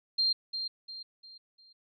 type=tone with echo; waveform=sine; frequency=4186 Hz; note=C8; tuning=in tune; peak=-24 dBFS; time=0.18-0.33 s; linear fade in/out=10 ms; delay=350 ms; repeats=4; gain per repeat=-8 dB; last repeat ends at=1.73 s; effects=none